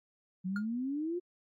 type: exponential sweep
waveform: sine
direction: up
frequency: 180 to 363.5 Hz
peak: -32 dBFS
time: 0.44-1.2 s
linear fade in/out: 20 ms
type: tone with exponential decay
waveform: triangle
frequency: 1421 Hz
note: F6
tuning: 30 cents sharp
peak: -31 dBFS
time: 0.56-0.66 s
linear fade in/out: 2 ms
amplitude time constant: 20 ms
effects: AAC 48 kbps